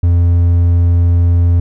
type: tone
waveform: triangle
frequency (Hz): 86.4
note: F2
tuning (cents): -18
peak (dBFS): -5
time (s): 0.03-1.6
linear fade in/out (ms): 5
effects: none